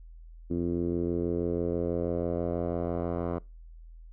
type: tone with low-pass filter sweep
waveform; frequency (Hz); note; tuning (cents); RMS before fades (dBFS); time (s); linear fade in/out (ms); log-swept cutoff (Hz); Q
10% pulse; 86.1; F2; -24; -30; 0.5-3.39; 10; 310 to 880; 2.5
effects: noise-tail reverb RT60 0.3 s tail -25 dB re dry + added 41 Hz sine -45 dBFS peak until 4.12 s